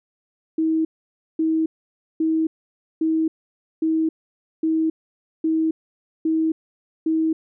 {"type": "tone bursts", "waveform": "sine", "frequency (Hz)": 319.9, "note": "D#4", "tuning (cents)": 48, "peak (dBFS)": -17, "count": 9, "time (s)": [0.58, 7.33], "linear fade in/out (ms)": 5, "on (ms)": 270, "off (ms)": 540, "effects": []}